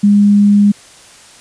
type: tone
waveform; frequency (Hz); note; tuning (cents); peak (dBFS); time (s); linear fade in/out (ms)
sine; 204.2; G#3; -29; -5; 0.03-0.72; 10
effects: white hiss -40 dBFS RMS until 1.4 s + resampled to 22050 Hz